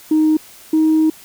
sine tone pair in turn, 311.1 / 314.7 Hz, D#4 / D#4, 0 / +20 cents, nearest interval unison, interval 20 cents, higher second, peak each -9 dBFS, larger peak neither, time 0.11-0.37 / 0.73-1.1 s, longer second, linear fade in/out 5 ms, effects tanh soft clip ceiling -7 dBFS + white hiss -42 dBFS RMS until 1.24 s

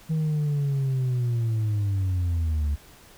sine linear sweep, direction down, 160.3 to 70.8 Hz, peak -19 dBFS, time 0.09-2.76 s, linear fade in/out 20 ms, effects tanh soft clip ceiling -21 dBFS + pink hiss -51 dBFS RMS until 3.17 s

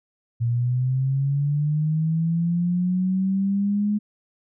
sine linear sweep, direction up, 116.2 to 210 Hz, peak -19 dBFS, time 0.4-3.99 s, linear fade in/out 20 ms, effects none

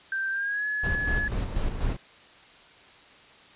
sine tone with pitch glide, 1568 to 1700.1 Hz, G6 to G#6, 0 to +40 cents, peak -26 dBFS, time 0.12-1.28 s, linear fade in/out 2 ms, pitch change +140 cents, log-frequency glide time 0.31-0.66 s
brown noise with tremolo, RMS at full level -27 dBFS, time 0.83-1.97 s, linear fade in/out 10 ms, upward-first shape square, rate 4.1 Hz, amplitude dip 45%
effects white hiss -52 dBFS RMS until 3.55 s + resampled to 8000 Hz

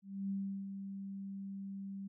sine tone with ADSR envelope, 196 Hz, G3, in tune, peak -34 dBFS, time 0.02-2.08 s, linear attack 280 ms, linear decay 360 ms, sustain -7 dB, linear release 12 ms, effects none

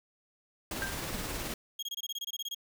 pink noise with tremolo, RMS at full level -36 dBFS, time 0.71-1.54 s, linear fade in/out 2 ms, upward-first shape sine, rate 19 Hz, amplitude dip 25%
sine tone with exponential decay, 1578 Hz, G6, 11 cents sharp, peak -29 dBFS, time 0.82-1.02 s, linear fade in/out 1 ms, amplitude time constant 42 ms
35% pulse tone bursts, 3268 Hz, G#7, 29 cents flat, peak -33 dBFS, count 13, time 1.79-2.547 s, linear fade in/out 5 ms, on 37 ms, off 23 ms
effects none

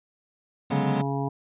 square chord, G# half-diminished seventh, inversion second, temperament equal with one note detuned, 146.83 / 185 / 207.7 / 244.5 Hz, D3 / F#3 / G#3 / B3, 0 / 0 / 0 / -17 cents, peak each -31 dBFS, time 0.7-1.02 s, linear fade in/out 10 ms
harmonic tone, 138.59 Hz, C#3, in tune, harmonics 1 / 2 / 3 / 5 / 6 / 7, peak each -28 / -31 / -33 / -35 / -36 / -36 dBFS, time 0.71-1.29 s, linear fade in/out 10 ms
effects resampled to 8000 Hz

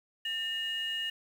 sine tone pair together, 1804.2 / 2864 Hz, A6 / F7, +43 / +43 cents, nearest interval minor sixth, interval 800 cents, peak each -36 / -31 dBFS, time 0.25-1.1 s, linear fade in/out 5 ms, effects tanh soft clip ceiling -27 dBFS + 9-bit

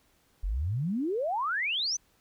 sine exponential sweep, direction up, 41.2 to 6300 Hz, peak -27 dBFS, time 0.43-1.97 s, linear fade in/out 10 ms, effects pink hiss -67 dBFS RMS until 2.2 s

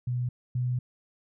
sine tone pair in turn, 123.47 / 124.54 Hz, B2 / B2, 0 / +15 cents, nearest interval unison, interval 15 cents, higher second, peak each -26 / -25 dBFS, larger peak second, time 0.07-0.29 / 0.55-0.79 s, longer second, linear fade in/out 5 ms, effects none

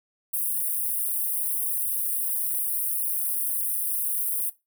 white high-pass noise, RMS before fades -27 dBFS, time 0.33-4.5 s, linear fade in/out 10 ms, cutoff 9000 Hz, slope 96 dB/octave, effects noise-tail reverb RT60 0.2 s tail -17 dB re dry

